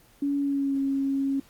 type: tone with pitch glide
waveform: sine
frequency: 282.8 to 273.5 Hz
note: C#4 to C#4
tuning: +35 to -23 cents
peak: -23 dBFS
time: 0.22-1.4 s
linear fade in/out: 5 ms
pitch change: -58 cents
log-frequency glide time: 0.38-0.79 s
effects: pink hiss -57 dBFS RMS until 1.49 s + Opus 24 kbps